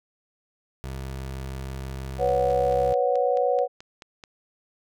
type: tone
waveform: 25% pulse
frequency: 66.3 Hz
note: C2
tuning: 23 cents sharp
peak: -28 dBFS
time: 0.84-2.93 s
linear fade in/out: 0 ms
type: chord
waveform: sine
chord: B suspended second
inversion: none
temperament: equal with one note detuned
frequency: 493.9 / 554.4 / 737.4 Hz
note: B4 / C#5 / F#5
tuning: 0 / 0 / -6 cents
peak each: -23 / -24 / -25 dBFS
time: 2.18-3.68 s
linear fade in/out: 50 ms
type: click train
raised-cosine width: 0.2 ms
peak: -25 dBFS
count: 10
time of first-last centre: 2.29-4.238 s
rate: 4.62 Hz
effects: none